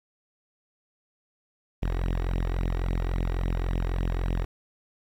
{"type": "tone with flanger", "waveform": "sawtooth", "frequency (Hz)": 43.65, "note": "F1", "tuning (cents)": 0, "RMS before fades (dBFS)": -27, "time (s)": [1.82, 4.45], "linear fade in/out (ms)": 10, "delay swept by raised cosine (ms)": [0.31, 2.71], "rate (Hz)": 3.6, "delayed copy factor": 0.75, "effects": ["low-pass 3000 Hz 12 dB/octave", "9-bit"]}